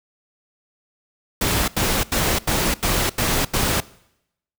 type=noise bursts; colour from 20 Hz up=pink; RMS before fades=-20 dBFS; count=7; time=1.41-3.804 s; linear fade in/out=5 ms; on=270 ms; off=84 ms; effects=noise-tail reverb RT60 0.8 s tail -21 dB re dry